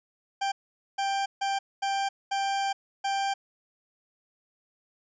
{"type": "tone bursts at uneven times", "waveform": "40% pulse", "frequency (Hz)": 788, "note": "G5", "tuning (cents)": 9, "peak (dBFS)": -25, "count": 6, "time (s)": [[0.41, 0.52], [0.98, 1.26], [1.41, 1.59], [1.82, 2.09], [2.31, 2.73], [3.04, 3.34]], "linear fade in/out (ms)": 10, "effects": ["resampled to 16000 Hz"]}